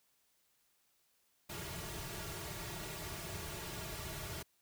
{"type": "noise with comb filter", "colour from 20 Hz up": "pink", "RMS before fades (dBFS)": -44, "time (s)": [1.49, 4.43], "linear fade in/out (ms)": 10, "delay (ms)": 3.9, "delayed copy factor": -0.85, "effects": ["white hiss -75 dBFS RMS until 4.61 s"]}